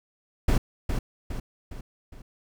brown noise with echo, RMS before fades -20 dBFS, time 0.48-0.58 s, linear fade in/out 5 ms, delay 410 ms, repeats 4, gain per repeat -6 dB, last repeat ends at 2.22 s, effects none

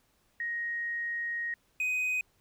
sine / triangle tone pair in turn, 1876 / 2504 Hz, A#6 / D#7, +11 / +10 cents, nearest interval perfect fourth, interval 499 cents, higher second, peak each -31 / -26 dBFS, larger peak second, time 0.4-1.54 / 1.8-2.21 s, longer first, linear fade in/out 2 ms, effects pink hiss -70 dBFS RMS until 2.4 s

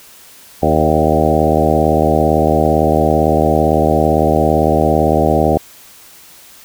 harmonic tone with a mistuned harmonic, 77.78 Hz, D#2, in tune, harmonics 1 / 2 / 3 / 4 / 5 / 6 / 7 / 8 / 9 / 10, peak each -19 / -19 / -19 / -19 / -19 / -19 / -19 / -19 / -19 / -19 dBFS, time 0.62-5.58 s, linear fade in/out 10 ms, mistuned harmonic 8, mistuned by -18 cents, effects white hiss -41 dBFS RMS until 6.64 s

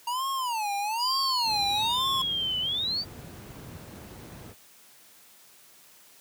square tone with vibrato, 932.3 Hz, A#5, in tune, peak -28 dBFS, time 0.07-2.22 s, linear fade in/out 5 ms, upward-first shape sine, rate 1.1 Hz, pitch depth 260 cents each way
sine exponential two-way sweep, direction down then up, 4925 to 2964 to 4734 Hz, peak -26 dBFS, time 0.98-3.05 s, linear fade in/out 50 ms, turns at 2.6 s
brown noise, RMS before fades -38 dBFS, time 1.43-4.55 s, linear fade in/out 50 ms
effects white hiss -55 dBFS RMS until 6.2 s + high-pass 100 Hz 12 dB/octave

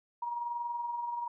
sine tone with amplitude modulation, 951 Hz, A#5, 34 cents sharp, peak -31 dBFS, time 0.22-1.28 s, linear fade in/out 5 ms, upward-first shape sine, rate 21 Hz, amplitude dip 45%, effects none

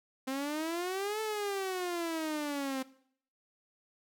sawtooth exponential two-way sweep, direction up then down, 260.1 to 440 to 260.1 Hz, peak -29 dBFS, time 0.27-2.83 s, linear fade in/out 10 ms, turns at 1.21 s, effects noise-tail reverb RT60 0.6 s tail -18 dB re dry

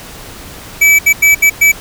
square tone bursts at uneven times, 2300 Hz, D7, 37 cents flat, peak -5 dBFS, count 5, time 0.81-0.99 / 1.06-1.13 / 1.22-1.35 / 1.42-1.5 / 1.61-1.72 s, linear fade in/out 10 ms, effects pink hiss -31 dBFS RMS until 1.8 s

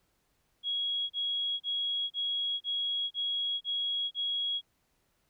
sine tone bursts, 3316 Hz, G#7, 3 cents flat, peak -29 dBFS, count 8, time 0.63-4.614 s, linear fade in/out 50 ms, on 470 ms, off 32 ms, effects pink hiss -74 dBFS RMS until 5.29 s

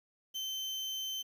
35% pulse tone, 3089 Hz, G7, 26 cents flat, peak -34 dBFS, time 0.34-1.23 s, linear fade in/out 20 ms, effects 10-bit

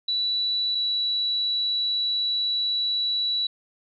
sine tone pair in turn, 3947 / 3932 Hz, B7 / B7, -2 / -8 cents, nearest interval unison, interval 6 cents, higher first, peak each -22 dBFS, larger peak neither, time 0.08-0.75 / 0.75-3.47 s, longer second, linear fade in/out 5 ms, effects none

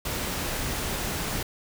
pink noise, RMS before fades -30 dBFS, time 0.05-1.43 s, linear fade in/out 5 ms, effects none

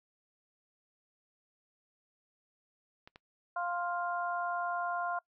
clicks, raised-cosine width 0.3 ms, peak -34 dBFS, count 2, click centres 3.075 / 3.159 s
harmonic tone, 350 Hz, F4, 4 cents sharp, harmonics 2 / 3 / 4, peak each -35 / -37 / -38 dBFS, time 3.56-5.19 s, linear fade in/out 5 ms
effects noise-tail reverb RT60 0.1 s tail -23 dB re dry

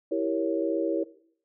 sine chord, E diminished seventh, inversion none, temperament equal, 329.6 / 392 / 466.2 / 554.4 Hz, E4 / G4 / Bb4 / Db5, 0 / 0 / 0 / 0 cents, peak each -28 / -32 / -31 / -30 dBFS, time 0.11-1.04 s, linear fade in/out 10 ms, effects noise-tail reverb RT60 0.6 s tail -18 dB re dry

